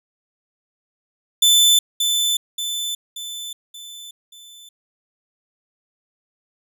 sawtooth tone with echo, 3520 Hz, A7, in tune, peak -8 dBFS, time 1.42-1.79 s, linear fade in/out 5 ms, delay 580 ms, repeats 5, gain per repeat -6 dB, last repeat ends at 4.69 s, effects none

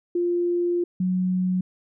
sine tone pair in turn, 349.2 / 183.76 Hz, F4 / F#3, 0 / -12 cents, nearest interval major seventh, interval 1112 cents, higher first, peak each -20 / -20 dBFS, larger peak neither, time 0.15-0.84 / 1-1.61 s, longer first, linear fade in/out 5 ms, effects none

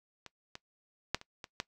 clicks, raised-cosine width 0.2 ms, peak -28 / -25 / -11 / -30 / -25 / -16 dBFS, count 6, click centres 0.263 / 0.554 / 1.146 / 1.214 / 1.442 / 1.601 s, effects noise-tail reverb RT60 0.1 s tail -20 dB re dry

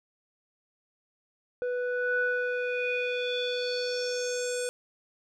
square tone with low-pass filter sweep, 493.9 Hz, B4, in tune, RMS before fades -30 dBFS, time 1.62-4.69 s, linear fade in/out 0 ms, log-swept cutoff 1000 to 8700 Hz, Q 5.1, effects none

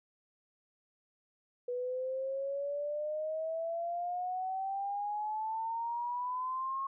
sine exponential sweep, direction up, 488.1 to 1090 Hz, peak -33 dBFS, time 1.68-6.87 s, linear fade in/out 5 ms, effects none

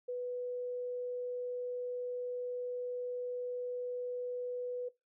sine tone, 493.9 Hz, B4, in tune, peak -35 dBFS, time 0.08-4.89 s, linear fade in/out 10 ms, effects noise-tail reverb RT60 0.2 s tail -19 dB re dry

